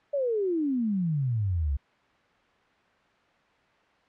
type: exponential sweep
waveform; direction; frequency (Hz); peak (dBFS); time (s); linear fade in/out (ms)
sine; down; 587.3 to 65.41; -24; 0.13-1.77; 10
effects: white hiss -62 dBFS RMS until 4.08 s + low-pass 2000 Hz 12 dB/octave